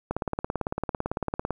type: click train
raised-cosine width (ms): 1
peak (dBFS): -13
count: 26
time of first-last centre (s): 0.11-1.507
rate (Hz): 17.9
effects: 9-bit